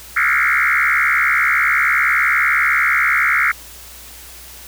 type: tone with frequency modulation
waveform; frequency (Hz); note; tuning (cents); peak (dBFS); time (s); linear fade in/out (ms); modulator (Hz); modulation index
sine; 1760; A6; 0; -12; 0.16-3.52; 10; 70.3; 6.6
effects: added 60 Hz sine -43 dBFS peak until 4.67 s + white hiss -38 dBFS RMS until 4.67 s